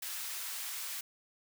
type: high-pass noise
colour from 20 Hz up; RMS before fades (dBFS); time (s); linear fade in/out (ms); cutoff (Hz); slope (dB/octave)
white; -40; 0.02-1.01; 5; 1100; 12
effects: none